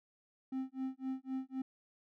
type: tone with tremolo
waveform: triangle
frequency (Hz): 262.9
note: C4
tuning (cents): +8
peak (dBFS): -32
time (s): 0.52-1.62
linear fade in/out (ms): 5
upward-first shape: sine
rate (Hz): 3.9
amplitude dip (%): 100
effects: none